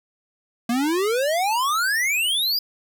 square exponential sweep, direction up, 228.6 to 4978 Hz, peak -20 dBFS, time 0.69-2.59 s, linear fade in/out 5 ms, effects none

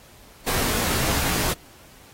pink noise with comb filter, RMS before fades -24 dBFS, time 0.46-1.54 s, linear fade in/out 20 ms, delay 20 ms, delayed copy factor -0.75, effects pink hiss -50 dBFS RMS until 2.13 s + AAC 48 kbps

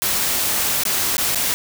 white noise with dropouts, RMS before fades -20 dBFS, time 0.02-1.54 s, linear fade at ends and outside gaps 0 ms, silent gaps 0.835-0.852 / 1.168-1.181 / 1.348-1.356 s, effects none

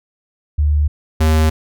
sine / square tone pair in turn, 74.2 / 78.61 Hz, D2 / D#2, +18 / +18 cents, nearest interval minor second, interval 100 cents, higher second, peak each -11 dBFS, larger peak neither, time 0.58-0.88 / 1.2-1.5 s, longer neither, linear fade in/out 10 ms, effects none

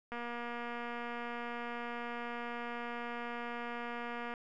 click train, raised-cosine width 0.5 ms, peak -27 dBFS, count 1005, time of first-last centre 0.12-4.338 s, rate 238 Hz, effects none

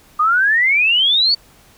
sine exponential sweep, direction up, 1198 to 4579 Hz, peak -11 dBFS, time 0.19-1.35 s, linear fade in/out 10 ms, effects pink hiss -49 dBFS RMS until 1.77 s

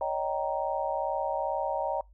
sine chord, Eb dominant seventh, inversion third, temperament just, 560 / 622.3 / 777.8 / 933.4 Hz, Db5 / Eb5 / G5 / Bb5, +18 / 0 / -14 / +2 cents, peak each -33 dBFS, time 0.01-2.01 s, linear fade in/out 2 ms, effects noise-tail reverb RT60 0.2 s tail -24 dB re dry + added 50 Hz sine -53 dBFS peak until 2.13 s

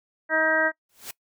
harmonic tone, 316.5 Hz, D#4, 30 cents sharp, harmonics 1 / 2 / 3 / 4 / 5 / 6, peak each -32 / -25 / -30 / -32 / -23 / -26 dBFS, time 0.29-0.72 s, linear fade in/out 50 ms
white noise with exponential growth, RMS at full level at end -32 dBFS, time 0.89-1.11 s, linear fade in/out 5 ms, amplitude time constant 47 ms
effects noise-tail reverb RT60 0.1 s tail -22 dB re dry

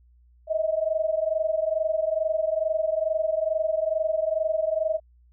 sine tone pair together, 624 / 646.3 Hz, D#5 / E5, +5 / -34 cents, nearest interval minor second, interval 61 cents, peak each -25 dBFS, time 0.47-5 s, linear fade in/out 50 ms, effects added 60 Hz sine -54 dBFS peak until 5.32 s

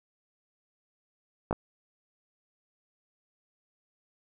clicks, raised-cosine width 1 ms, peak -14 dBFS, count 2, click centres 1.51 / 1.528 s, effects none

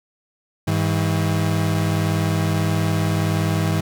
35% pulse tone pair together, 100.79 / 160 Hz, G2 / D#3, +49 / +49 cents, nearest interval minor sixth, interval 800 cents, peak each -19 / -19 dBFS, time 0.67-3.81 s, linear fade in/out 10 ms, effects none

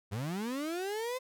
35% pulse linear sweep, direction up, 92.5 to 521 Hz, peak -32 dBFS, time 0.11-1.19 s, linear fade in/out 20 ms, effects none

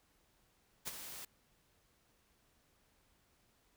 white noise with ADSR envelope, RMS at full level -39 dBFS, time 0.85-1.25 s, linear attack 27 ms, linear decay 21 ms, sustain -9 dB, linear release 4 ms, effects pink hiss -73 dBFS RMS until 3.76 s

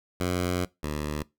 10% pulse tone pair in turn, 89.6 / 74.82 Hz, F2 / D2, +45 / +33 cents, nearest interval minor third, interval 312 cents, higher first, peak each -17 / -21 dBFS, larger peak first, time 0.2-0.65 / 0.83-1.23 s, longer first, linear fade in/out 5 ms, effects noise-tail reverb RT60 0.2 s tail -21 dB re dry

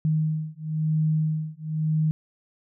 sine beating tone pair, 155.56 / 156.55 Hz, D#3 / D#3, 0 / +11 cents, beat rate 0.99 Hz, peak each -25 / -25 dBFS, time 0.05-2.11 s, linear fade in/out 0 ms, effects none

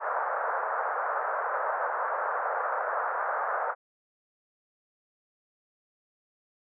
white band-pass noise, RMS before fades -30 dBFS, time 0-3.75 s, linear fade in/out 50 ms, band 500 to 1500 Hz, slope 48 dB/octave, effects none

